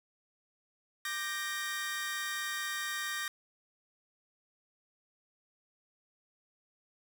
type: chord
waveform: sawtooth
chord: G minor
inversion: second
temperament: equal with one note detuned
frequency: 1185.6 / 1568 / 1864.7 Hz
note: D6 / G6 / Bb6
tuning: +16 / 0 / 0 cents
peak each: -38 / -37 / -33 dBFS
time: 1.05-3.28 s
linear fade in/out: 2 ms
effects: 10-bit